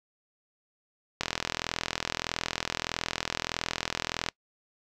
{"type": "click train", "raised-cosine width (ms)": 0.2, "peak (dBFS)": -10, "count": 129, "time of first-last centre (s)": [1.21, 4.287], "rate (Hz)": 41.6, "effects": ["noise-tail reverb RT60 0.1 s tail -25 dB re dry"]}